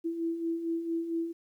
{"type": "beating tone pair", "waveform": "sine", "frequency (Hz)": [328.6, 333], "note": ["E4", "E4"], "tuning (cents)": [-5, 18], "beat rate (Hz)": 4.4, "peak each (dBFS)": [-38, -30], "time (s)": [0.04, 1.33], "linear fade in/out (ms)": 20, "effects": ["11-bit"]}